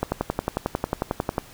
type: click train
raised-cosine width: 1 ms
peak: -8 dBFS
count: 16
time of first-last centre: 0.03-1.381 s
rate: 11.1 Hz
effects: pink hiss -47 dBFS RMS until 1.53 s